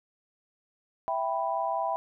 sine chord, E minor, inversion none, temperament equal, 659.3 / 784 / 987.8 Hz, E5 / G5 / B5, 0 / 0 / 0 cents, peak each -31 dBFS, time 1.08-1.96 s, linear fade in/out 0 ms, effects none

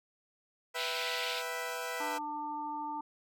15% pulse chord, E minor, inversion second, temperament equal, 493.9 / 659.3 / 784 Hz, B4 / E5 / G5, 0 / 0 / 0 cents, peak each -32 / -34 / -37 dBFS, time 0.74-2.19 s, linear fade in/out 20 ms
pink band-pass noise, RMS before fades -38 dBFS, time 0.75-1.43 s, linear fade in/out 50 ms, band 2100 to 4800 Hz, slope 48 dB/octave
harmonic tone, 297.8 Hz, D4, 24 cents sharp, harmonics 1 / 3 / 4, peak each -44 / -36 / -46 dBFS, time 2-3.01 s, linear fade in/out 5 ms
effects none

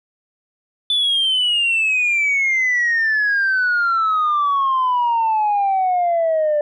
sine exponential sweep, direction down, 3505 to 587.3 Hz, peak -13 dBFS, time 0.9-6.61 s, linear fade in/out 2 ms, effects tanh soft clip ceiling -12 dBFS

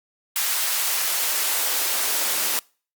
white noise with high-pass filter sweep, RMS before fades -23 dBFS, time 0.36-2.59 s, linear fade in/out 0 ms, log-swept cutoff 970 to 280 Hz, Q 0.74, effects noise-tail reverb RT60 0.4 s tail -26 dB re dry + Opus 48 kbps

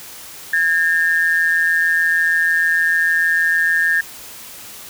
sine tone pair together, 1633.5 / 1800 Hz, G#6 / A6, -29 / +39 cents, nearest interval major second, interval 168 cents, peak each -16 dBFS, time 0.53-4.01 s, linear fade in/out 5 ms, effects white hiss -36 dBFS RMS until 4.89 s

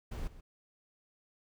brown noise with echo, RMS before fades -38 dBFS, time 0.11-0.28 s, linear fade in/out 10 ms, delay 130 ms, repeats 1, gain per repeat -15 dB, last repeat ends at 0.41 s, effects none

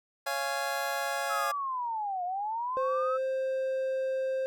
25% pulse chord, Db major, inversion none, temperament just, 554.4 / 693 / 831.5 Hz, Db5 / F5 / Ab5, 0 / -14 / +2 cents, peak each -31 dBFS, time 0.26-1.52 s, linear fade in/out 10 ms
sine linear two-way sweep, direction down then up, 1318.5 to 702 to 1318.5 Hz, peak -30 dBFS, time 1.29-3.18 s, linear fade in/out 20 ms, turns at 2.24 s
triangle tone with pitch glide, 520 to 527 Hz, C5 to C5, -11 to +12 cents, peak -26 dBFS, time 2.77-4.46 s, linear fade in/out 0 ms, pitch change +23 cents, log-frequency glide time 3.14-3.23 s
effects none

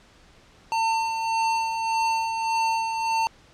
square tone with tremolo, 901 Hz, A5, 41 cents sharp, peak -21 dBFS, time 0.72-3.27 s, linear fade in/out 0 ms, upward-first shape sine, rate 1.7 Hz, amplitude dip 45%, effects pink hiss -54 dBFS RMS until 3.53 s + low-pass 6000 Hz 12 dB/octave

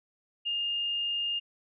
sine tone, 2824 Hz, F7, 19 cents sharp, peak -28 dBFS, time 0.45-1.4 s, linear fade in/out 20 ms, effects none

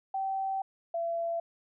sine tone pair in turn, 773 / 674.4 Hz, G5 / E5, -24 / +39 cents, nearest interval major second, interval 237 cents, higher first, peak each -29 / -29 dBFS, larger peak neither, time 0.14-0.62 / 0.94-1.4 s, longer first, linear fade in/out 5 ms, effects none

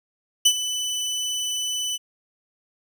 25% pulse tone with ADSR envelope, 2994 Hz, F#7, 20 cents sharp, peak -8 dBFS, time 0.45-1.98 s, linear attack 10 ms, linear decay 67 ms, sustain -13 dB, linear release 28 ms, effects none

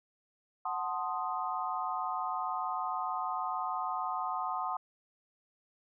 sine chord, F# diminished seventh, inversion none, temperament equal, 740 / 880 / 1046.5 / 1244.5 Hz, F#5 / A5 / C6 / Eb6, 0 / 0 / 0 / 0 cents, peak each -37 / -39 / -37 / -37 dBFS, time 0.65-4.77 s, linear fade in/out 5 ms, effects none

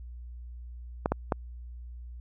clicks, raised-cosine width 1 ms, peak -11 dBFS, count 3, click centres 1.059 / 1.12 / 1.322 s, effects added 60 Hz sine -40 dBFS peak until 2.2 s

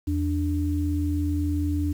sine tone pair together, 82.41 / 293.7 Hz, E2 / D4, 0 / 0 cents, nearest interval octave + minor seventh, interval 2200 cents, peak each -24 / -26 dBFS, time 0.07-1.93 s, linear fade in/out 10 ms, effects 8-bit

